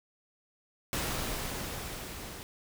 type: noise with level ramp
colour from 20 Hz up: pink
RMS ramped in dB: -32 to -44 dBFS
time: 0.93-2.43 s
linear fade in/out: 0 ms
effects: none